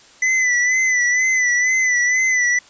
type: tone with vibrato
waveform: square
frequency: 2000 Hz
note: B6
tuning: 21 cents sharp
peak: -15 dBFS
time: 0.22-2.59 s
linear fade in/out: 5 ms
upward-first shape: sine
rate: 2.1 Hz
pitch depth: 49 cents each way
effects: white hiss -47 dBFS RMS until 2.69 s + resampled to 16000 Hz